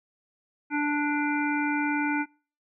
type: harmonic tone with a mistuned harmonic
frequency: 293.7 Hz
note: D4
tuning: in tune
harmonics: 1 / 3 / 5 / 7 / 8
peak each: -26 / -31 / -31 / -36 / -34 dBFS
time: 0.7-2.26 s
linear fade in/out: 50 ms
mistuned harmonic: 8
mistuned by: +17 cents
effects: noise-tail reverb RT60 0.4 s tail -26 dB re dry